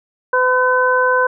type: harmonic tone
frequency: 506 Hz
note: B4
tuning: 42 cents sharp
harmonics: 1 / 2 / 3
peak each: -16 / -16 / -16 dBFS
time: 0.33-1.27 s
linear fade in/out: 5 ms
effects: none